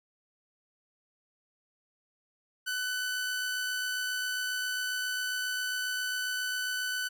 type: tone with amplitude modulation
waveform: sawtooth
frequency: 1500 Hz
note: F#6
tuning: 23 cents sharp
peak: -26 dBFS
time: 2.66-7.09 s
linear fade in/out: 20 ms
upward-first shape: sine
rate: 67.4 Hz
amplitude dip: 25%
effects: none